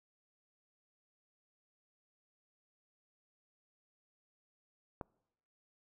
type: click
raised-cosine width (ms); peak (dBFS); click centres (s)
1; -26; 5.012
effects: noise-tail reverb RT60 0.9 s tail -26 dB re dry